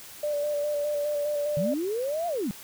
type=tone with vibrato; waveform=sine; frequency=587.3 Hz; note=D5; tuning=in tune; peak=-25 dBFS; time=0.23-1.74 s; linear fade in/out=5 ms; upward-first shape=square; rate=4.9 Hz; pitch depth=21 cents each way
type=linear two-way sweep; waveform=sine; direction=up then down; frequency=143.9 to 710 to 171.4 Hz; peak=-26 dBFS; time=1.57-2.51 s; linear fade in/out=0 ms; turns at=2.27 s
effects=white hiss -45 dBFS RMS until 2.63 s